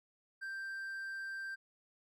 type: tone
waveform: triangle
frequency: 1573 Hz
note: G6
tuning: 6 cents sharp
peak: -38 dBFS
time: 0.41-1.56 s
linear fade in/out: 20 ms
effects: none